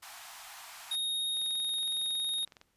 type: high-pass noise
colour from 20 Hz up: pink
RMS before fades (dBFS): -48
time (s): 0.02-0.96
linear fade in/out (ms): 10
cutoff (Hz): 680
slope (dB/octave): 96
type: tone with vibrato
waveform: square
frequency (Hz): 3729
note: A#7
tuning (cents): 0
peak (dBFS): -31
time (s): 0.91-2.45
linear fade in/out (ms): 5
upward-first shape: sine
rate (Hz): 17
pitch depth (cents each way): 9
type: click train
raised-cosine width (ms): 0.2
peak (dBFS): -34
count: 28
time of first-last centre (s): 1.37-2.614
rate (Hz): 21.7
effects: pink hiss -74 dBFS RMS until 2.76 s + resampled to 32000 Hz